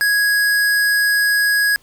square tone, 1661.2 Hz, G#6, in tune, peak -14 dBFS, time 0.01-1.76 s, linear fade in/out 0 ms, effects pink hiss -53 dBFS RMS until 1.82 s

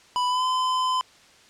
square tone with pitch glide, 992 to 1020.5 Hz, B5 to C6, +7 to -44 cents, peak -22 dBFS, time 0.16-1.01 s, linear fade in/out 0 ms, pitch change +49 cents, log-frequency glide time 0.28-0.44 s, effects white hiss -53 dBFS RMS until 1.49 s + low-pass 6000 Hz 12 dB/octave

